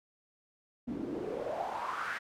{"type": "noise with band-pass filter sweep", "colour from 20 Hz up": "pink", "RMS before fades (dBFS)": -37, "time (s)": [0.87, 2.19], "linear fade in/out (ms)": 20, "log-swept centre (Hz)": [230, 1700], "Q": 4.7, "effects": []}